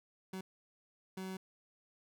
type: tone bursts at uneven times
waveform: 30% pulse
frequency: 188.4 Hz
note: F#3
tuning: 32 cents sharp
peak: -38 dBFS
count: 2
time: 0.33-0.41 / 1.17-1.37 s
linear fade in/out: 5 ms
effects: none